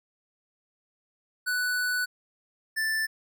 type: tone pair in turn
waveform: square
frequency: 1486 / 1763.8 Hz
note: F#6 / A6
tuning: +7 / +4 cents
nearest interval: minor third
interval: 297 cents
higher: second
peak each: -26 dBFS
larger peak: neither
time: 1.46-2.06 / 2.76-3.07 s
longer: first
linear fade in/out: 20 ms
effects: none